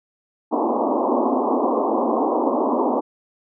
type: band-pass noise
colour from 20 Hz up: pink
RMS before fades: -20 dBFS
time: 0.51-3.01 s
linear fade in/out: 20 ms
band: 230 to 1100 Hz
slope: 96 dB/octave
effects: none